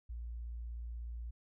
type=tone; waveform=sine; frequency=58.27 Hz; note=A#1; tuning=in tune; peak=-40 dBFS; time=0.09-1.31 s; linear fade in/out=10 ms; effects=none